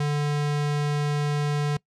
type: tone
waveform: square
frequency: 146.83 Hz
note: D3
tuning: in tune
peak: -23 dBFS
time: 0-1.77 s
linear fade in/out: 5 ms
effects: noise-tail reverb RT60 0.1 s tail -23 dB re dry + low-pass 7000 Hz 12 dB/octave